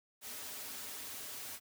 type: noise with comb filter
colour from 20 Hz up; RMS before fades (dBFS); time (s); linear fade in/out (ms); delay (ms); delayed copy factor
white; -45; 0.21-1.6; 50; 5.8; -0.7
effects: high-pass 100 Hz 12 dB/octave